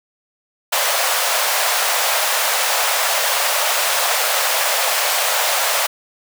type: high-pass noise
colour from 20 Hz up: pink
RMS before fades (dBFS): -18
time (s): 0.72-5.87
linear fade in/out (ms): 10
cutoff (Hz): 540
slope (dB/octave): 48
effects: none